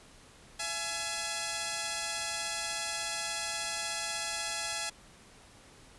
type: tone pair together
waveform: 5% pulse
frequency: 671.9 / 844 Hz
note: E5 / G#5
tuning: +33 / +28 cents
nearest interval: major third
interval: 395 cents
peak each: -26 / -23 dBFS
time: 0.59-4.9 s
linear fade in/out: 10 ms
effects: pink hiss -56 dBFS RMS until 5.98 s + resampled to 24000 Hz